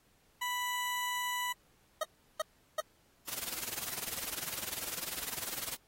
20% pulse tone, 987.8 Hz, B5, in tune, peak -28 dBFS, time 0.41-1.53 s, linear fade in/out 10 ms
25% pulse tone bursts, 627 Hz, D#5, 13 cents sharp, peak -26 dBFS, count 3, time 2.01-2.805 s, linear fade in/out 5 ms, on 25 ms, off 360 ms
white noise with tremolo, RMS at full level -36 dBFS, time 3.27-5.77 s, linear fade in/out 20 ms, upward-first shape sine, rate 20 Hz, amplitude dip 80%
effects pink hiss -69 dBFS RMS until 5.87 s + AAC 48 kbps

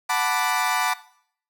30% pulse chord, B minor seventh, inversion second, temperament equal, 740 / 880 / 987.8 / 1174.7 Hz, F#5 / A5 / B5 / D6, 0 / 0 / 0 / 0 cents, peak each -24 dBFS, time 0.09-0.94 s, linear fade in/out 10 ms, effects noise-tail reverb RT60 0.6 s tail -17 dB re dry

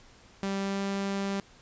sawtooth tone with pitch glide, 196 to 197.25 Hz, G3 to G3, 0 to +11 cents, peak -25 dBFS, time 0.43-1.4 s, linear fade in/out 0 ms, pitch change +11 cents, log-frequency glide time 0.58-0.81 s, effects pink hiss -56 dBFS RMS until 1.61 s + resampled to 16000 Hz

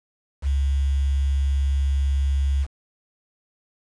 sine tone with quantisation, 69 Hz, C#2, 7 cents flat, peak -18 dBFS, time 0.42-2.67 s, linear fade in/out 50 ms, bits 7, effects resampled to 22050 Hz

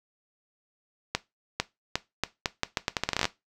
accelerating click train, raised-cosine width 0.2 ms, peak -7 dBFS, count 18, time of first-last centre 1.15-3.254 s, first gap 450 ms, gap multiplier 0.79, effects noise-tail reverb RT60 0.2 s tail -17 dB re dry

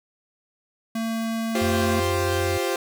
square tone, 225.9 Hz, A3, 46 cents sharp, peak -25 dBFS, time 0.95-2 s, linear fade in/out 5 ms
sawtooth chord, F suspended second, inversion none, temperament equal, 349.2 / 392 / 523.3 Hz, F4 / G4 / C5, 0 / 0 / 0 cents, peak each -23 dBFS, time 1.55-2.76 s, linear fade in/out 2 ms
triangle tone with vibrato, 89.6 Hz, F2, 45 cents sharp, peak -24 dBFS, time 1.61-2.58 s, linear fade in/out 10 ms, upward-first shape triangle, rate 17 Hz, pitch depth 77 cents each way
effects none

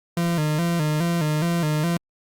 40% pulse tone with vibrato, 161.2 Hz, E3, 38 cents flat, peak -19 dBFS, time 0.17-1.97 s, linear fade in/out 2 ms, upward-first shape square, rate 2.4 Hz, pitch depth 100 cents each way, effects Opus 48 kbps

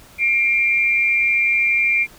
sine tone pair together, 2138 / 2370 Hz, C7 / D7, +37 / +15 cents, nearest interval major second, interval 178 cents, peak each -21 / -15 dBFS, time 0.18-2.07 s, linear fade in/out 50 ms, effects pink hiss -46 dBFS RMS until 2.18 s

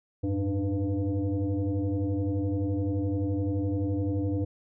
sine tone with frequency modulation, 103.83 Hz, G#2, in tune, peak -25 dBFS, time 0.23-4.45 s, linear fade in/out 10 ms, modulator 196 Hz, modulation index 1.6, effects none

